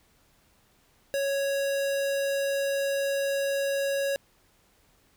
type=tone; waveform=square; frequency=554 Hz; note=C#5; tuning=1 cent flat; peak=-26 dBFS; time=1.14-4.16 s; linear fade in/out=0 ms; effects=pink hiss -64 dBFS RMS until 5.16 s